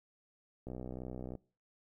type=click train; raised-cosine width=2 ms; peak=-30 dBFS; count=44; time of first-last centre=0.67-1.353 s; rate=63 Hz; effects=noise-tail reverb RT60 0.4 s tail -23 dB re dry